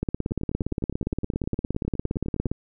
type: two click trains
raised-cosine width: 3 ms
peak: -20 / -12 dBFS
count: 22 / 44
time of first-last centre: 0.31-2.466 / 0.03-2.516 s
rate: 9.74 / 17.3 Hz
effects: none